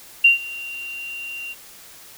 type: tone with ADSR envelope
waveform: sine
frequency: 2767 Hz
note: F7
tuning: 17 cents flat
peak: -7 dBFS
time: 0.24-1.55 s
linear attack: 8 ms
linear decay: 130 ms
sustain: -22 dB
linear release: 37 ms
effects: white hiss -44 dBFS RMS until 2.17 s